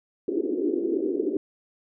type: band-pass noise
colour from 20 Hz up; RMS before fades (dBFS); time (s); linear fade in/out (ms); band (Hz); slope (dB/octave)
pink; -26; 0.28-1.37; 2; 300 to 410; 48
effects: none